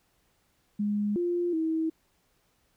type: tone with pitch steps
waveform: sine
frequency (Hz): 206.9 / 349.4 / 321.4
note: G#3 / F4 / E4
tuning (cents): -6 / +1 / -44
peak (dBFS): -25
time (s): 0.79-1.9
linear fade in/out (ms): 10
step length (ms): 370
effects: pink hiss -70 dBFS RMS until 2.76 s